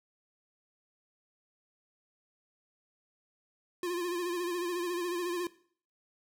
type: tone with vibrato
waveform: square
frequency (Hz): 351.1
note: F4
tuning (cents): +9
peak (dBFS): -32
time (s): 3.83-5.47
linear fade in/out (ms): 2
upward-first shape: sine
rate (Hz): 14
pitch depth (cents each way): 54
effects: noise-tail reverb RT60 0.5 s tail -18 dB re dry